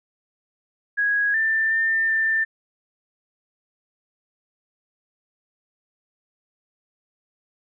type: tone with pitch steps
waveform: sine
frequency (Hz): 1657 / 1781 / 1799 / 1785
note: G#6 / A6 / A6 / A6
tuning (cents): -4 / +21 / +38 / +24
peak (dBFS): -18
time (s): 0.97-2.45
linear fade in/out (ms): 20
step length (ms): 370
effects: none